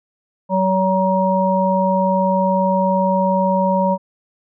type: harmonic tone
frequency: 188.8 Hz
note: F#3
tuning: 35 cents sharp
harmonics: 1 / 3 / 5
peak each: -18 / -18 / -18 dBFS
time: 0.49-3.98 s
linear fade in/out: 50 ms
effects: none